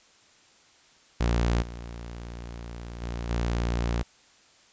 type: tone with level steps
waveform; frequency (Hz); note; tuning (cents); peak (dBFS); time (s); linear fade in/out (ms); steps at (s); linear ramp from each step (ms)
sawtooth; 58.5; A#1; +7; -18 / -33 / -27 / -21; 1.2-4.03; 10; 1.61 / 3.01 / 3.29; 20
effects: white hiss -58 dBFS RMS until 4.72 s + resampled to 16000 Hz